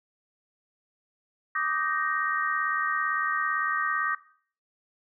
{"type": "chord", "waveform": "sine", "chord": "Eb major seventh", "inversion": "third", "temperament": "just", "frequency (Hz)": [1166.7, 1244.5, 1555.6, 1866.8], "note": ["D6", "Eb6", "G6", "Bb6"], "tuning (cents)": [-12, 0, -14, 2], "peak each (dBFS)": [-31, -31, -32, -30], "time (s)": [1.55, 4.15], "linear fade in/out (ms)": 5, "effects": ["noise-tail reverb RT60 0.5 s tail -17 dB re dry"]}